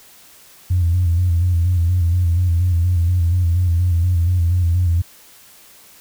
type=tone with vibrato; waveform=sine; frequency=87.31 Hz; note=F2; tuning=in tune; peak=-12 dBFS; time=0.7-5.02 s; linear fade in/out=10 ms; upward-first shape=square; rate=4.2 Hz; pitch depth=55 cents each way; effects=tanh soft clip ceiling -8 dBFS + white hiss -46 dBFS RMS until 6 s